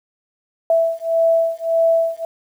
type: beating tone pair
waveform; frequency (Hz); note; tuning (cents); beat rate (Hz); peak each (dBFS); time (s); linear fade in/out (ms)
sine; 659.3 / 661; E5 / E5; 0 / +5; 1.7; -17; 0.7-2.25; 2
effects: 8-bit